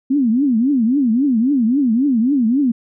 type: tone with vibrato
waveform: sine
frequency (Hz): 252.3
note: B3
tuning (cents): +37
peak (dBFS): -12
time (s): 0.1-2.72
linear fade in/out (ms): 10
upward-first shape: triangle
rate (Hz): 3.7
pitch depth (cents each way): 300
effects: none